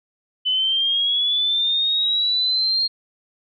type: linear sweep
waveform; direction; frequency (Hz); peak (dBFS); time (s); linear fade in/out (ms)
sine; up; 3000 to 4236; -17; 0.45-2.88; 20
effects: none